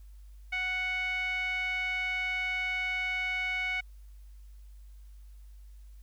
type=tone with low-pass filter; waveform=5% pulse; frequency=740 Hz; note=F#5; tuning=in tune; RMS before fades=-32 dBFS; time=0.52-3.81 s; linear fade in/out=10 ms; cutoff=2200 Hz; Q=4.8; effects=added 50 Hz sine -47 dBFS peak until 6.02 s + white hiss -70 dBFS RMS until 6.02 s